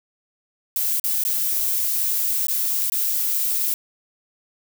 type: noise with dropouts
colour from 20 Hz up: violet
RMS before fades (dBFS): -22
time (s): 0.76-3.74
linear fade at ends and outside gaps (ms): 1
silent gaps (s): 0.998-1.04 / 1.238-1.25 / 2.469-2.483 / 2.899-2.92
effects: none